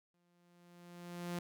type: tone with exponential growth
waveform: sawtooth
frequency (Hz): 174.61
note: F3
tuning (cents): 0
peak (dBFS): -33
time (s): 0.14-1.39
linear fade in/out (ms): 2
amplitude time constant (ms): 270
effects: none